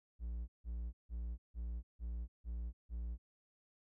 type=tone bursts; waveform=triangle; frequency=58.2 Hz; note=A#1; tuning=2 cents flat; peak=-37 dBFS; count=7; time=0.19-3.18 s; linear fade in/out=50 ms; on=290 ms; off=160 ms; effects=none